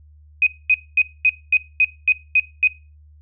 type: tone bursts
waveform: sine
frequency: 2507 Hz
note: D#7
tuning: 12 cents sharp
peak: -11 dBFS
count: 9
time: 0.42-2.674 s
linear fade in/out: 2 ms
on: 46 ms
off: 230 ms
effects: noise-tail reverb RT60 0.3 s tail -20 dB re dry + added 75 Hz sine -45 dBFS peak until 3.21 s